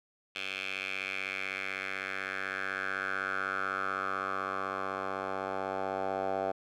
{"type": "tone with band-pass filter sweep", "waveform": "10% pulse", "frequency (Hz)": 95.9, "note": "G2", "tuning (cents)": -37, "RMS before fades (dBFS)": -35, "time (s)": [0.35, 6.52], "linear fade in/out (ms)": 10, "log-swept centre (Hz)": [2800, 740], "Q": 4.1, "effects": []}